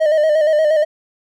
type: tone with vibrato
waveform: triangle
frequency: 616 Hz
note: D#5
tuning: 17 cents flat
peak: -9 dBFS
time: 0-0.85 s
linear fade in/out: 20 ms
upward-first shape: square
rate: 8.5 Hz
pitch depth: 48 cents each way
effects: none